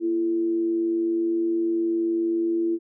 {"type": "tone with amplitude modulation", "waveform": "sine", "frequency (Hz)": 336.5, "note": "E4", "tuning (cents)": 36, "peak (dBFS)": -19, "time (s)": [0, 2.79], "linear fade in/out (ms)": 50, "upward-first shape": "sine", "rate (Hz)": 99.2, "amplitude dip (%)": 35, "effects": []}